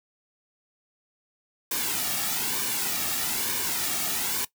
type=noise with flanger; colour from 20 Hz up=white; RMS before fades=-28 dBFS; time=1.71-4.45 s; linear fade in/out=5 ms; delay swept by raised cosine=1.5 to 2.01 ms; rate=1.1 Hz; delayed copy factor=-0.6; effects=noise-tail reverb RT60 0.1 s tail -18 dB re dry